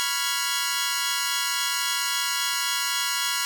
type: chord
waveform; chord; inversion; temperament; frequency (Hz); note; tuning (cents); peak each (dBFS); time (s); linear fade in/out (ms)
10% pulse; C# dominant seventh; third; equal; 987.8 / 1108.7 / 1396.9 / 1661.2; B5 / C#6 / E#6 / G#6; 0 / 0 / 0 / 0; -21 / -23 / -20 / -21; 0-3.45; 0
effects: 8-bit